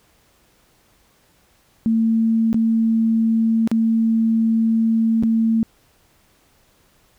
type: tone with dropouts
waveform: sine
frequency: 225.2 Hz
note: A3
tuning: 40 cents sharp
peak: -14 dBFS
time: 1.86-5.63 s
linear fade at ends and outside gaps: 0 ms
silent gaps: 2.53-2.544 / 3.675-3.715 / 5.226-5.235 s
effects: pink hiss -58 dBFS RMS until 7.18 s